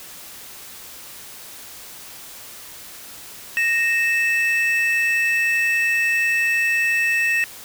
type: tone pair together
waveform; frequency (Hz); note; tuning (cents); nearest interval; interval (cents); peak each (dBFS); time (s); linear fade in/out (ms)
triangle; 1858.3 / 2628; A#6 / E7; -6 / -6; tritone; 600; -18; 3.57-7.44; 0
effects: white hiss -39 dBFS RMS until 7.64 s